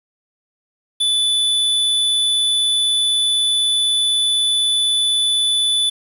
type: tone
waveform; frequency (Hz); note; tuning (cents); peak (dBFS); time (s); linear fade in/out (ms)
square; 3484; A7; -18; -15; 1-5.9; 10
effects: resampled to 32000 Hz + 7-bit